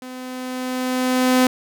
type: tone with level ramp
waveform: sawtooth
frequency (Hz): 254.7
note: C4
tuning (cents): -46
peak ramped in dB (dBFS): -29 to -8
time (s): 0.02-1.47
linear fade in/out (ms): 2
effects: none